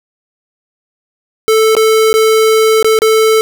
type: tone with dropouts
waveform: square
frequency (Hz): 440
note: A4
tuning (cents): 0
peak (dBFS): -7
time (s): 1.48-3.41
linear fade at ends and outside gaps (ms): 0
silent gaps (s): 1.751-1.767 / 2.13-2.14 / 2.827-2.845 / 2.989-3.019
effects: none